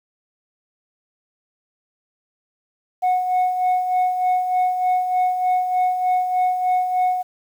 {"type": "tone with tremolo", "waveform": "sine", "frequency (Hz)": 733, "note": "F#5", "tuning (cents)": -16, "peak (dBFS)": -12, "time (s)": [3.02, 7.23], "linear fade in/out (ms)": 20, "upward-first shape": "sine", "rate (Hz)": 3.3, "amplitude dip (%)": 60, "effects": ["tanh soft clip ceiling -14 dBFS", "8-bit"]}